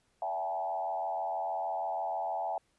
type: tone with frequency modulation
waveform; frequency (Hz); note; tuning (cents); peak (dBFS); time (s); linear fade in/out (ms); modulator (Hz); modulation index
sine; 760; F#5; +46; -31; 0.22-2.58; 2; 86.3; 1.4
effects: pink hiss -73 dBFS RMS until 2.78 s + resampled to 24000 Hz